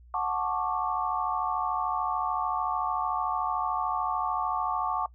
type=chord; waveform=sine; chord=D major seventh; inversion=first; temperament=just; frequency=734.2 / 881 / 1101.2 / 1174.7 Hz; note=F#5 / A5 / C#6 / D6; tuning=-14 / +2 / -12 / 0 cents; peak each=-32 dBFS; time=0.14-5.06 s; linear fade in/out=2 ms; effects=noise-tail reverb RT60 0.1 s tail -21 dB re dry + added 60 Hz sine -50 dBFS peak until 5.14 s